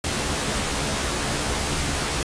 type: noise with comb filter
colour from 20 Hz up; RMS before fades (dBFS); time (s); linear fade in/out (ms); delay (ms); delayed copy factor
pink; -25; 0.04-2.23; 2; 14; +0.65
effects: resampled to 22050 Hz